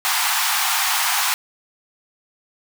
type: high-pass noise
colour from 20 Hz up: pink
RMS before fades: -20 dBFS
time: 0.05-1.34 s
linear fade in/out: 0 ms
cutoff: 740 Hz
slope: 96 dB/octave
effects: none